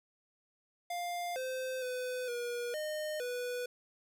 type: tone with pitch steps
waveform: square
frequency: 701 / 517 / 503 / 480.4 / 612 / 492.1 Hz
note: F5 / C5 / B4 / B4 / D#5 / B4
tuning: +6 / -21 / +32 / -48 / -29 / -6 cents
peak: -36 dBFS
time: 0.9-3.66 s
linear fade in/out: 5 ms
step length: 460 ms
effects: none